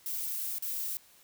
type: noise with dropouts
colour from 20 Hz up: violet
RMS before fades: -35 dBFS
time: 0.06-0.97 s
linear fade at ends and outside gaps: 1 ms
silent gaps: 0.584-0.623 s
effects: white hiss -60 dBFS RMS until 1.23 s